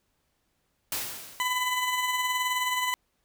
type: noise with exponential decay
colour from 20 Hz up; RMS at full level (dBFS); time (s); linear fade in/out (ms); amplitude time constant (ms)
white; -29; 0.92-1.8; 2; 190
type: tone with tremolo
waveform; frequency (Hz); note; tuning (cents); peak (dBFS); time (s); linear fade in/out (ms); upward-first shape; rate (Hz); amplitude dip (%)
20% pulse; 1002; B5; +25; -19; 1.4-2.94; 0; sine; 19; 40
effects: pink hiss -74 dBFS RMS until 3.24 s